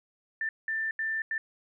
sine tone bursts at uneven times, 1780 Hz, A6, 20 cents sharp, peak -28 dBFS, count 4, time 0.41-0.49 / 0.68-0.91 / 0.99-1.22 / 1.31-1.38 s, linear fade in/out 2 ms, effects none

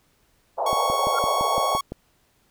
white band-pass noise, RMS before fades -25 dBFS, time 0.57-1.78 s, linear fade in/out 20 ms, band 480 to 910 Hz, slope 48 dB/octave
45% pulse tone, 1108.7 Hz, C#6, in tune, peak -23 dBFS, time 0.66-1.81 s, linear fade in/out 5 ms
click train, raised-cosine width 2 ms, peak -17 dBFS, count 8, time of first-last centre 0.73-1.92 s, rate 5.88 Hz
sine tone with exponential growth, 1378 Hz, F6, 24 cents flat, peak -19 dBFS, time 1.12-1.19 s, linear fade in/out 5 ms, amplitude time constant 15 ms
effects pink hiss -64 dBFS RMS until 2.5 s

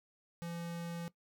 square tone, 170 Hz, F3, 46 cents flat, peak -40 dBFS, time 0.42-1.08 s, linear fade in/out 0 ms, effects noise-tail reverb RT60 0.1 s tail -18 dB re dry

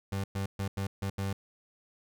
30% pulse tone bursts at uneven times, 97.9 Hz, G2, 2 cents flat, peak -28 dBFS, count 6, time 0.12-0.24 / 0.35-0.46 / 0.59-0.68 / 0.77-0.87 / 1.02-1.1 / 1.18-1.33 s, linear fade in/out 5 ms, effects none

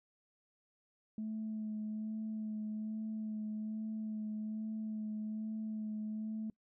sine tone with vibrato, 216.3 Hz, A3, 29 cents flat, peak -36 dBFS, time 1.18-6.5 s, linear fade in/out 2 ms, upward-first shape sine, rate 1.2 Hz, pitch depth 18 cents each way, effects noise-tail reverb RT60 0.1 s tail -25 dB re dry + tanh soft clip ceiling -33 dBFS

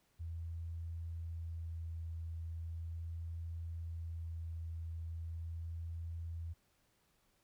sine tone with vibrato, 82.8 Hz, E2, 8 cents sharp, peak -40 dBFS, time 0.19-6.54 s, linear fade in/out 20 ms, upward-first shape sine, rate 0.38 Hz, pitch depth 10 cents each way, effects pink hiss -75 dBFS RMS until 7.43 s

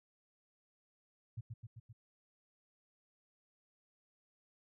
sine tone with echo, 114.5 Hz, A#2, 31 cents flat, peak -39 dBFS, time 1.37-1.41 s, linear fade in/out 10 ms, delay 130 ms, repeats 4, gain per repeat -3 dB, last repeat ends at 1.93 s, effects none

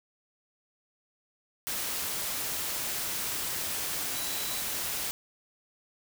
sine tone in noise, 3944 Hz, B7, 3 cents flat, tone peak -41 dBFS, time 4.15-4.61 s, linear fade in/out 0 ms, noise white, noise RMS -33 dBFS, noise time 1.67-5.11 s, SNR -11 dB, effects none

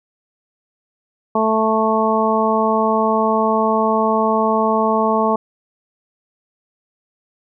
harmonic tone, 220 Hz, A3, in tune, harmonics 1 / 2 / 3 / 4 / 5, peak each -20 / -20 / -20 / -20 / -20 dBFS, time 1.35-5.36 s, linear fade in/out 5 ms, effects none

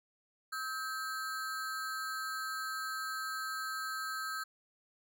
square ring-modulated tone, 1432 Hz, F6, 43 cents sharp, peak -34 dBFS, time 0.52-4.44 s, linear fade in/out 10 ms, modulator 144 Hz, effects none

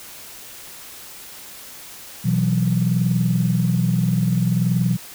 sine chord, B suspended fourth, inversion none, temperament just, 123.47 / 164.63 / 185.21 Hz, B2 / E3 / F#3, 0 / -2 / +2 cents, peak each -20 dBFS, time 2.24-4.97 s, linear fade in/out 20 ms, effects tanh soft clip ceiling -7 dBFS + white hiss -39 dBFS RMS until 5.14 s

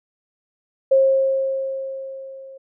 sine tone with level ramp, 536 Hz, C5, 42 cents sharp, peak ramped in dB -10 to -37 dBFS, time 0.91-2.58 s, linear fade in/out 10 ms, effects none

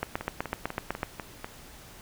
two click trains, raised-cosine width 0.5 ms, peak -19 / -13 dBFS, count 6 / 9, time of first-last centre 0.21-1.445 / 0.03-1.031 s, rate 4.05 / 7.99 Hz, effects pink hiss -49 dBFS RMS until 2.01 s

